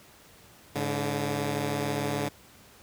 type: tone pair together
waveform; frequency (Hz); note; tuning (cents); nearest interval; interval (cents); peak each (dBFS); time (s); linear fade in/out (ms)
10% pulse; 104.9 / 143.91; G#2 / D3; +18 / -35; perfect fourth; 547; -24 / -21; 0.75-2.29; 10
effects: pink hiss -54 dBFS RMS until 2.82 s + high-pass 60 Hz 12 dB/octave